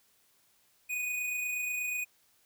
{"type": "tone with amplitude modulation", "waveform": "square", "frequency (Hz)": 2480, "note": "D#7", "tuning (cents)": -6, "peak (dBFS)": -31, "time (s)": [0.89, 2.05], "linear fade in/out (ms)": 20, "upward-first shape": "sine", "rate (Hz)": 28.3, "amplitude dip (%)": 30, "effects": ["white hiss -68 dBFS RMS until 2.45 s"]}